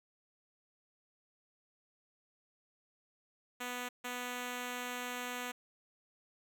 5% pulse tone bursts at uneven times, 246.9 Hz, B3, in tune, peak -27 dBFS, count 2, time 3.6-3.89 / 4.04-5.52 s, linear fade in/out 10 ms, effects none

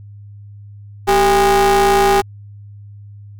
45% pulse ring-modulated tone, 210 Hz, G#3, 19 cents sharp, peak -7 dBFS, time 1.07-2.22 s, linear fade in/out 20 ms, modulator 601 Hz, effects added 102 Hz sine -34 dBFS peak until 3.39 s

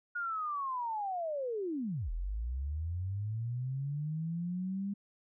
sine linear two-way sweep, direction down then up, 1444 to 39.05 to 202.5 Hz, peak -33 dBFS, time 0.15-4.94 s, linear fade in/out 10 ms, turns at 2.11 s, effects none

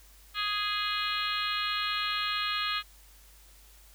harmonic tone, 415.3 Hz, G#4, in tune, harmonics 3 / 4 / 5 / 6 / 7 / 8 / 9 / 10, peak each -33 / -37 / -40 / -37 / -38 / -36 / -40 / -37 dBFS, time 0.34-2.83 s, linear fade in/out 50 ms, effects added 50 Hz sine -55 dBFS peak until 3.94 s + white hiss -58 dBFS RMS until 3.94 s

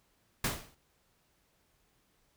pink noise with exponential decay, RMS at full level -27 dBFS, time 0.44-0.75 s, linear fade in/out 5 ms, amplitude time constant 66 ms, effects pink hiss -72 dBFS RMS until 2.36 s

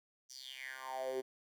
10% pulse tone with high-pass filter sweep, 131.5 Hz, C3, 9 cents sharp, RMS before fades -43 dBFS, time 0.29-1.22 s, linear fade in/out 20 ms, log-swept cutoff 6000 to 340 Hz, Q 6.4, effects none

